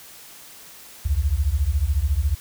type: beating tone pair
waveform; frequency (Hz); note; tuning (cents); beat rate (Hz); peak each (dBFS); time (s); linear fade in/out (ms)
sine; 64.8 / 78.8; C2 / D#2; -16 / +23; 14; -21; 1.05-2.35; 10
effects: white hiss -44 dBFS RMS until 2.4 s